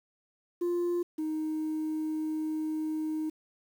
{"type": "tone pair in turn", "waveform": "sine", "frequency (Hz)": [349.2, 311.7], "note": ["F4", "D#4"], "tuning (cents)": [0, 3], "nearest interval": "major second", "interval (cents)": 197, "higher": "first", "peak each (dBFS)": [-24, -28], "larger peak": "first", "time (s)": [[0.61, 1.03], [1.18, 3.3]], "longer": "second", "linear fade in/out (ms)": 10, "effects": ["tanh soft clip ceiling -26 dBFS", "9-bit"]}